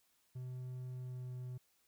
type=tone with pitch glide; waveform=triangle; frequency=126.9 to 125.88 Hz; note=B2 to B2; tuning=+47 to +33 cents; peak=-40 dBFS; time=0.35-1.58 s; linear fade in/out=10 ms; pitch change=-14 cents; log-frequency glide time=0.93-1.36 s; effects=white hiss -75 dBFS RMS until 1.87 s